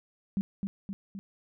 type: tone with echo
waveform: sine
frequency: 196.1 Hz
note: G3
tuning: 1 cent sharp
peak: -25 dBFS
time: 0.37-0.41 s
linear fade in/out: 0 ms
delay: 260 ms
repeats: 3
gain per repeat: -4 dB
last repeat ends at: 1.19 s
effects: none